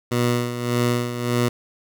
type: tone with tremolo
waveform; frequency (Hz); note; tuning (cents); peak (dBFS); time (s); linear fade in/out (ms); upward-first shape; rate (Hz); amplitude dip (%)
15% pulse; 121.1; B2; -34; -11; 0.11-1.49; 10; sine; 1.7; 65
effects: none